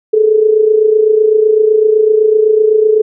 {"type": "tone with amplitude modulation", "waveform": "sine", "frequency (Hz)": 432, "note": "A4", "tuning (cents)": -32, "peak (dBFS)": -3, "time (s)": [0.13, 3.02], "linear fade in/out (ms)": 10, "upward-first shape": "sine", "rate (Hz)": 27.9, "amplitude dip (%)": 65, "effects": []}